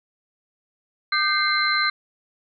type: tone cluster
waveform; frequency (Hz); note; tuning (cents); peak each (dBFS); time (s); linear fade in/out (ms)
sine; 1208 / 1557 / 2097 / 4085; D6 / G6 / C7 / C8; +48 / -12 / +3 / -42; -24; 1.12-1.9; 5
effects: none